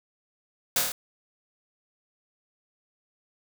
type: noise with echo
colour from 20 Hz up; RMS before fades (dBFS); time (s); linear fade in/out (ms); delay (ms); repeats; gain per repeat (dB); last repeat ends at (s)
white; -23; 0.76-0.79; 2; 26; 5; -2; 0.92
effects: none